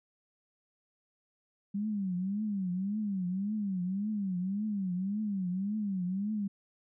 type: tone with vibrato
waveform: sine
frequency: 196 Hz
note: G3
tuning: in tune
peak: -30 dBFS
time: 1.74-6.48 s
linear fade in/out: 10 ms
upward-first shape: triangle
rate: 1.8 Hz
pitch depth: 190 cents each way
effects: none